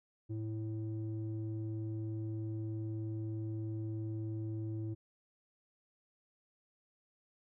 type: tone with low-pass filter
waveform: square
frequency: 109.6 Hz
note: A2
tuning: 6 cents flat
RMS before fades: -39 dBFS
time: 0.29-4.95 s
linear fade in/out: 20 ms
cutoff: 280 Hz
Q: 3.3
effects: none